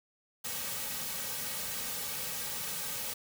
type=noise with comb filter; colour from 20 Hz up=white; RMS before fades=-37 dBFS; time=0.44-3.14 s; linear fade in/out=10 ms; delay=2.9 ms; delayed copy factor=-0.85; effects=none